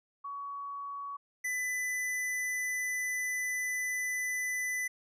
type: tone pair in turn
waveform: sine / square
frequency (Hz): 1125 / 1999.1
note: C#6 / B6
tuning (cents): +25 / +21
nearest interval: minor seventh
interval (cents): 996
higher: second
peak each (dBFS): -37 / -32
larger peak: second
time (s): 0.24-1.17 / 1.44-4.88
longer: second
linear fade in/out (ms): 10
effects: resampled to 32000 Hz